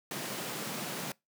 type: high-pass noise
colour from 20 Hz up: pink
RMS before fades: -38 dBFS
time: 0.11-1.12 s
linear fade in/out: 2 ms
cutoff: 130 Hz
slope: 48 dB/octave
effects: noise-tail reverb RT60 0.2 s tail -24 dB re dry